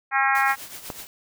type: harmonic tone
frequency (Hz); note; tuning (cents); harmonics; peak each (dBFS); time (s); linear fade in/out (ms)
270.7; C#4; -41; 3 / 4 / 5 / 6 / 7 / 8 / 9; -23 / -26 / -25 / -25 / -25 / -29 / -32; 0.11-0.56; 50
type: noise with tremolo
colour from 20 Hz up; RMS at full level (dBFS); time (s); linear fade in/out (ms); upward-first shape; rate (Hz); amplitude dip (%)
white; -36; 0.35-1.07; 0; triangle; 8.1; 70
type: click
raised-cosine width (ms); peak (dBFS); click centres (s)
1; -17; 0.902
effects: none